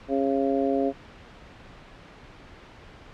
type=harmonic tone; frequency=136.8 Hz; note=C#3; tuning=23 cents flat; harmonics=2 / 3 / 4 / 5; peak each=-25 / -27 / -28 / -29 dBFS; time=0.08-0.93 s; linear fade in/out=50 ms; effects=pink hiss -47 dBFS RMS until 3.13 s + low-pass 3000 Hz 12 dB/octave